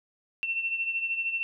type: beating tone pair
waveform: sine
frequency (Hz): 2700 / 2713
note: E7 / E7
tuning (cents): +41 / +49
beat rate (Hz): 13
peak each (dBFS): -28 / -35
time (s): 0.43-1.43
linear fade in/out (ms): 0
effects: none